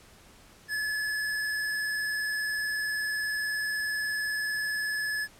square tone with vibrato, 1715 Hz, A6, 45 cents flat, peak -29 dBFS, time 0.68-5.28 s, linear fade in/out 50 ms, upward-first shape sine, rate 20 Hz, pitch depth 24 cents each way, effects pink hiss -55 dBFS RMS until 5.39 s + low-pass 12000 Hz 12 dB/octave

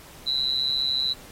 sine tone with amplitude modulation, 3978 Hz, B7, 12 cents sharp, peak -18 dBFS, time 0.26-1.14 s, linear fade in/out 20 ms, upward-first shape sine, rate 134 Hz, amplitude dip 90%, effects pink hiss -47 dBFS RMS until 1.31 s + AAC 48 kbps

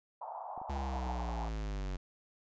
pink band-pass noise, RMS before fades -43 dBFS, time 0.21-1.49 s, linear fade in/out 5 ms, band 710 to 950 Hz, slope 48 dB/octave
clicks, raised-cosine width 2 ms, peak -38 dBFS, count 6, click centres 0.577 / 0.616 / 0.697 / 0.775 / 0.96 / 1.067 s
square linear sweep, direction down, 70 to 45.8 Hz, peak -36 dBFS, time 0.69-1.97 s, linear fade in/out 10 ms
effects resampled to 16000 Hz

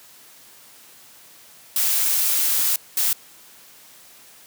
blue noise bursts at uneven times, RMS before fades -20 dBFS, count 2, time 1.76-2.76 / 2.97-3.13 s, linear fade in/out 2 ms, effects white hiss -48 dBFS RMS until 4.46 s + high-pass 100 Hz 12 dB/octave

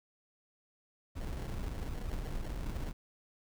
brown noise with sample-and-hold, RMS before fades -38 dBFS, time 1.15-2.93 s, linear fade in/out 20 ms, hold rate 1225 Hz, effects none

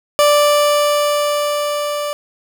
30% pulse tone with level ramp, 587 Hz, D5, 1 cent flat, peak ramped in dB -6 to -17 dBFS, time 0.19-2.13 s, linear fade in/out 0 ms, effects none

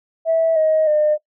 sine tone with pitch steps, 653 / 628.6 / 605.1 Hz, E5 / D#5 / D#5, -17 / +18 / -48 cents, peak -12 dBFS, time 0.25-1.18 s, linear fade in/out 50 ms, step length 310 ms, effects noise-tail reverb RT60 0.1 s tail -19 dB re dry + tanh soft clip ceiling -8 dBFS

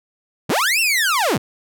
sawtooth linear two-way sweep, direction up then down, 83 to 2775 to 83 Hz, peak -12 dBFS, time 0.49-1.38 s, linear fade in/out 10 ms, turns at 0.8 s, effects none

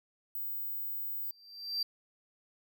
sine tone, 16000 Hz, B9, 21 cents sharp, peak -34 dBFS, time 0.35-1.31 s, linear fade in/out 2 ms
triangle tone with exponential growth, 4699 Hz, D8, in tune, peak -27 dBFS, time 1.23-1.83 s, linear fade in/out 5 ms, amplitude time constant 130 ms
effects none

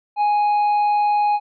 triangle tone, 830.6 Hz, G#5, in tune, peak -13 dBFS, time 0.16-1.4 s, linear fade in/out 50 ms, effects resampled to 11025 Hz

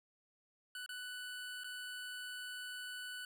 25% pulse tone with dropouts, 1489 Hz, F#6, 11 cents sharp, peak -40 dBFS, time 0.75-3.25 s, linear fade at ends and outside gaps 2 ms, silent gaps 0.862-0.891 / 1.636-1.643 s, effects none

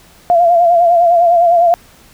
sine tone with vibrato, 689 Hz, F5, 24 cents flat, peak -6 dBFS, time 0.3-1.74 s, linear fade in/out 0 ms, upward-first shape sine, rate 9.9 Hz, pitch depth 53 cents each way, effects pink hiss -44 dBFS RMS until 2.13 s

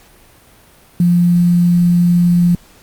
sine tone with quantisation, 174.61 Hz, F3, in tune, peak -8 dBFS, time 1-2.55 s, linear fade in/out 2 ms, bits 6, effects pink hiss -46 dBFS RMS until 2.82 s + Opus 48 kbps

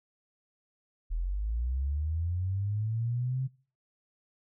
sine linear sweep, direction up, 39 to 133.7 Hz, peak -28 dBFS, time 1.1-3.48 s, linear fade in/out 20 ms, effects noise-tail reverb RT60 0.4 s tail -22 dB re dry

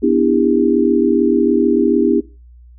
sine chord, E minor seventh, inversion second, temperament equal with one note detuned, 246.9 / 293.7 / 329.6 / 400.5 Hz, B3 / D4 / E4 / G4, 0 / 0 / 0 / +37 cents, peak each -16 dBFS, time 0.02-2.21 s, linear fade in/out 20 ms, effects noise-tail reverb RT60 0.3 s tail -19 dB re dry + added 60 Hz sine -39 dBFS peak until 2.78 s

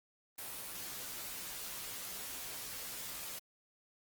white noise with comb filter, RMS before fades -44 dBFS, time 0.38-3.39 s, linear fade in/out 5 ms, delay 13 ms, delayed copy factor -0.8, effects Opus 32 kbps

